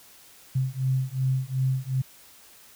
sine beating tone pair, 130 / 132.7 Hz, C3 / C3, -11 / +25 cents, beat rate 2.7 Hz, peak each -26 dBFS, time 0.55-2.02 s, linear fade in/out 10 ms, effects white hiss -52 dBFS RMS until 2.75 s

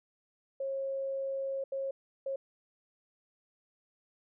sine tone bursts at uneven times, 542 Hz, C#5, 39 cents flat, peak -32 dBFS, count 3, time 0.6-1.64 / 1.72-1.91 / 2.26-2.36 s, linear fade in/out 5 ms, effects none

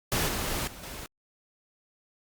pink noise with level steps, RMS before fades -27 / -31 / -45 / -40 dBFS, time 0.12-1.06 s, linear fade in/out 0 ms, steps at 0.28 / 0.67 / 0.83 s, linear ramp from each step 5 ms, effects Opus 48 kbps

